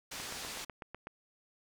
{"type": "low-pass noise", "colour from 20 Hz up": "white", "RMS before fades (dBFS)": -43, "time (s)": [0.11, 0.65], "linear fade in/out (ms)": 10, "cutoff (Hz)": 6600, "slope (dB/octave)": 12}
{"type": "click train", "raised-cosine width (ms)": 0.5, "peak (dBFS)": -28, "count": 8, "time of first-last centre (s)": [0.2, 1.071], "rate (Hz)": 8.04}
{"effects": []}